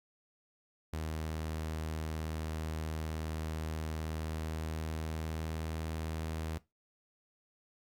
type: tone with pitch glide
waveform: sawtooth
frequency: 78.9 to 79.72 Hz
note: D#2 to D#2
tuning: +25 to +43 cents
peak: -32 dBFS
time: 0.93-6.58 s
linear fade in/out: 0 ms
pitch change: +18 cents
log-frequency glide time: 4.01-5.65 s
effects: noise-tail reverb RT60 0.2 s tail -18 dB re dry + Opus 48 kbps